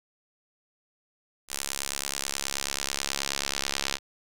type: tone with band-pass filter sweep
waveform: sawtooth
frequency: 69.3 Hz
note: C#2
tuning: in tune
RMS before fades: -32 dBFS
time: 1.48-3.99 s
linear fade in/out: 50 ms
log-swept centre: 8500 to 4700 Hz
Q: 1
effects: none